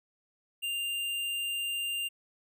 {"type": "tone with hard clipping", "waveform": "sine", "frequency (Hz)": 2794, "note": "F7", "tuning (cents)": 0, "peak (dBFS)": -32, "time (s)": [0.62, 2.09], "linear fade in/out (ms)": 20, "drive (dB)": 14, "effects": []}